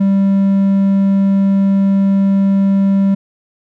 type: tone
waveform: triangle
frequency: 196 Hz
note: G3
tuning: in tune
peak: -7 dBFS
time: 0-3.15 s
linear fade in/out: 10 ms
effects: none